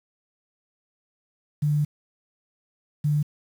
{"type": "tone bursts at uneven times", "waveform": "sine", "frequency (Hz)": 148.3, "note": "D3", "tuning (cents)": 17, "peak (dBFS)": -19, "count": 2, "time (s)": [[1.62, 1.85], [3.04, 3.23]], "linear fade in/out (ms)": 10, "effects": ["8-bit"]}